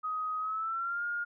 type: tone with pitch glide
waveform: sine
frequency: 1257 to 1419.1 Hz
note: D#6 to F6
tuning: +17 to +27 cents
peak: -31 dBFS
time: 0.03-1.25 s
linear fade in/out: 20 ms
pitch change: +210 cents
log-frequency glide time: 0.39-1.04 s
effects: none